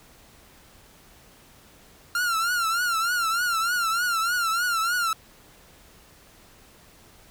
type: tone with vibrato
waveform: 45% pulse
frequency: 1385 Hz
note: F6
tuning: 15 cents flat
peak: -22 dBFS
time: 2.15-5.13 s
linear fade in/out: 2 ms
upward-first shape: triangle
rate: 3.3 Hz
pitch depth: 120 cents each way
effects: pink hiss -53 dBFS RMS until 7.3 s